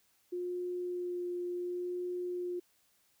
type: tone with vibrato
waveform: sine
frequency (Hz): 355.7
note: F4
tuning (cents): +32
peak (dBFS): -34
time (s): 0.32-2.6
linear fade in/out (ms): 10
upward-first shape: sine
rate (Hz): 0.7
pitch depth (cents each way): 10
effects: white hiss -71 dBFS RMS until 3.2 s